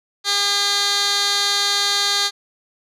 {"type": "tone with band-pass filter", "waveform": "15% pulse", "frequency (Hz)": 404.1, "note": "G#4", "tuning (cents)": -47, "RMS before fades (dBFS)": -19, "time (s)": [0.24, 2.31], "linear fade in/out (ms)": 50, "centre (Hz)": 4400, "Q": 1.9, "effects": []}